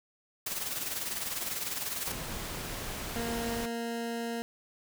white noise with tremolo, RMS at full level -33 dBFS, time 0.46-2.12 s, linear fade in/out 5 ms, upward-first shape sine, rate 20 Hz, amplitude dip 55%
pink noise, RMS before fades -38 dBFS, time 2.07-3.66 s, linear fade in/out 5 ms
20% pulse tone, 232.7 Hz, A#3, 3 cents flat, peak -28 dBFS, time 3.16-4.42 s, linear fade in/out 0 ms
effects none

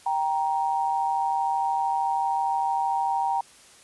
sine tone pair together, 784 / 937.1 Hz, G5 / A#5, 0 / +9 cents, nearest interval minor third, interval 309 cents, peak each -25 dBFS, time 0.06-3.41 s, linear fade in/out 5 ms, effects white hiss -52 dBFS RMS until 3.83 s + resampled to 24000 Hz

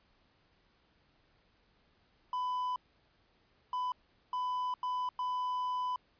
triangle tone bursts at uneven times, 1000 Hz, B5, 21 cents sharp, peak -30 dBFS, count 5, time 2.33-2.76 / 3.73-3.92 / 4.33-4.74 / 4.83-5.09 / 5.19-5.96 s, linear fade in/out 2 ms, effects pink hiss -70 dBFS RMS until 6.19 s + resampled to 11025 Hz

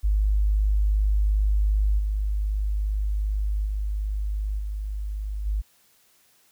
sine tone with level steps, 51.3 Hz, G#1, 21 cents flat, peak -18 / -22 / -24 / -27 / -22 dBFS, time 0.03-5.62 s, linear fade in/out 20 ms, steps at 1.98 / 3.65 / 4.58 / 5.45 s, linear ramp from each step 20 ms, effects white hiss -61 dBFS RMS until 6.51 s

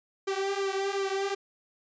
sawtooth tone with flanger, 392 Hz, G4, in tune, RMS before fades -30 dBFS, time 0.27-1.35 s, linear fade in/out 10 ms, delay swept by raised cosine 1.1 to 4.4 ms, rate 2.7 Hz, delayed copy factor -0.85, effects resampled to 16000 Hz

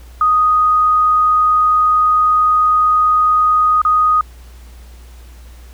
sine tone with dropouts, 1244.5 Hz, D#6, in tune, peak -9 dBFS, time 0.21-4.21 s, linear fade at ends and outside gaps 2 ms, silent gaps 3.817-3.85 s, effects added 60 Hz sine -35 dBFS peak until 5.73 s + pink hiss -47 dBFS RMS until 5.73 s

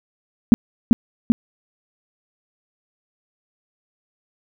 sine tone with echo, 233.1 Hz, A#3, in tune, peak -3 dBFS, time 0.52-0.54 s, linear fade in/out 0 ms, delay 390 ms, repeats 2, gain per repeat -3 dB, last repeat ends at 1.32 s, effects none

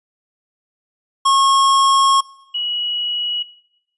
square / sine tone pair in turn, 1089 / 2918 Hz, C#6 / F#7, -31 / -25 cents, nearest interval octave + perfect fourth, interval 1706 cents, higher second, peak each -12 / -19 dBFS, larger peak first, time 1.25-2.21 / 2.54-3.43 s, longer first, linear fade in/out 10 ms, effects noise-tail reverb RT60 0.9 s tail -22 dB re dry + resampled to 24000 Hz

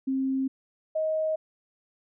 sine tone pair in turn, 266.1 / 628.9 Hz, C4 / D#5, +29 / +18 cents, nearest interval octave + minor third, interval 1489 cents, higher second, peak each -24 dBFS, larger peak neither, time 0.07-0.48 / 0.95-1.36 s, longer neither, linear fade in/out 10 ms, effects none

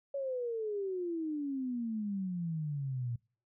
sine exponential sweep, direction down, 564 to 116.54 Hz, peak -33 dBFS, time 0.14-3.16 s, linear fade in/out 5 ms, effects noise-tail reverb RT60 0.4 s tail -26 dB re dry

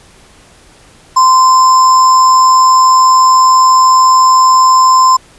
sine tone with sample-and-hold, 1033 Hz, C6, 22 cents flat, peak -3 dBFS, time 1.16-5.17 s, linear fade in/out 10 ms, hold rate 6300 Hz, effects pink hiss -42 dBFS RMS until 5.38 s + resampled to 24000 Hz

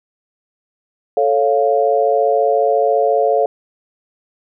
sine chord, A augmented, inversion none, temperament equal, 440 / 554.4 / 698.5 Hz, A4 / C#5 / E#5, 0 / 0 / 0 cents, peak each -16 dBFS, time 1.17-3.46 s, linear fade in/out 2 ms, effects none

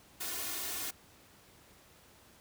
white noise with comb filter, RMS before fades -38 dBFS, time 0.2-0.91 s, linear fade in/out 10 ms, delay 2.8 ms, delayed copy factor +0.8, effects pink hiss -60 dBFS RMS until 2.4 s + high-pass 60 Hz 12 dB/octave

